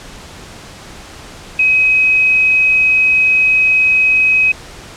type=tone; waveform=sine; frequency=2535 Hz; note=D#7; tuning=32 cents sharp; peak=-8 dBFS; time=1.59-4.52 s; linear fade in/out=5 ms; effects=pink hiss -34 dBFS RMS until 4.96 s + low-pass 8000 Hz 12 dB/octave